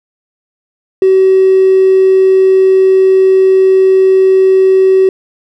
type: tone with hard clipping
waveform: triangle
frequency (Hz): 379.9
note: F#4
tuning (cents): +46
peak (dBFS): -4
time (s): 1.02-5.09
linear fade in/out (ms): 2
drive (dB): 3
effects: none